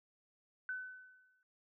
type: tone with exponential decay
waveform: sine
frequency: 1509 Hz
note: F#6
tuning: 34 cents sharp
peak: -36 dBFS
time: 0.69-1.43 s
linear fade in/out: 1 ms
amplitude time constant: 160 ms
effects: none